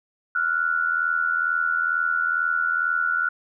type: tone pair together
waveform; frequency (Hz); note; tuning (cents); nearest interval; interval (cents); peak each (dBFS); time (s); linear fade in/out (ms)
sine; 1381.8 / 1464; F6 / F#6; -19 / -19; minor second; 100; -24 / -22; 0.35-3.29; 5
effects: none